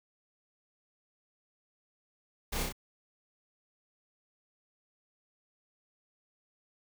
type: noise with echo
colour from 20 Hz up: pink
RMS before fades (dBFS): -35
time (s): 2.52-2.63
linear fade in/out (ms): 10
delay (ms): 32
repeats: 3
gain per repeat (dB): -2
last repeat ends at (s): 2.726
effects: none